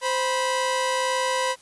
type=tone pair together; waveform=sawtooth; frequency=520 / 978.2 Hz; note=C5 / B5; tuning=-11 / -17 cents; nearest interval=major seventh; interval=1094 cents; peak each=-21 dBFS; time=0.01-1.56 s; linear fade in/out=50 ms; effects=white hiss -53 dBFS RMS until 1.61 s + resampled to 24000 Hz